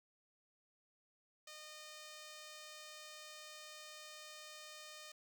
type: tone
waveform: 5% pulse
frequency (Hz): 612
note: D#5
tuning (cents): -29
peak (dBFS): -40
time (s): 1.47-5.12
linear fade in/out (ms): 5
effects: none